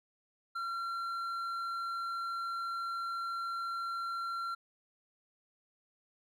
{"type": "tone with hard clipping", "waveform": "sine", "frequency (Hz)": 1367, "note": "F6", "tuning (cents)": -37, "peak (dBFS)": -36, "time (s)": [0.55, 4.55], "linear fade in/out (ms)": 10, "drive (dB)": 5, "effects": []}